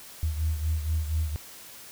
sine beating tone pair, 77.78 / 81.98 Hz, D#2 / E2, 0 / -9 cents, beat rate 4.2 Hz, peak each -25 / -31 dBFS, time 0.23-1.36 s, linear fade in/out 0 ms, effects tanh soft clip ceiling -18 dBFS + white hiss -46 dBFS RMS until 1.91 s

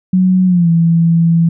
sine tone with pitch glide, 185 to 166.73 Hz, F#3 to E3, 0 to +20 cents, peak -7 dBFS, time 0.13-1.49 s, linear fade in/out 5 ms, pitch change -180 cents, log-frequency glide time 0.46-0.69 s, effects none

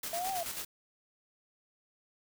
white noise with tremolo, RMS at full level -38 dBFS, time 0.03-0.65 s, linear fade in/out 5 ms, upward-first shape square, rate 9.3 Hz, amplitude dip 45%
sine exponential two-way sweep, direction up then down, 663 to 784 to 663 Hz, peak -33 dBFS, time 0.13-0.43 s, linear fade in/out 2 ms, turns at 0.31 s
effects none

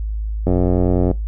click train, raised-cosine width 2 ms, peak -4 dBFS, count 59, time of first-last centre 0.47-1.113 s, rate 90.2 Hz, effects noise-tail reverb RT60 0.2 s tail -21 dB re dry + added 53 Hz sine -20 dBFS peak until 1.27 s

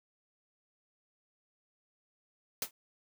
white noise with exponential decay, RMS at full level -29 dBFS, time 2.62-2.71 s, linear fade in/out 2 ms, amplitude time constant 19 ms, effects none

